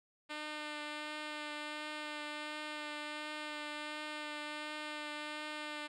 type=tone with vibrato; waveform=5% pulse; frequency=300.9 Hz; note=D4; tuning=42 cents sharp; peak=-29 dBFS; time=0.29-5.88 s; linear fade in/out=20 ms; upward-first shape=triangle; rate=1.4 Hz; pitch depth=15 cents each way; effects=low-pass 6000 Hz 12 dB/octave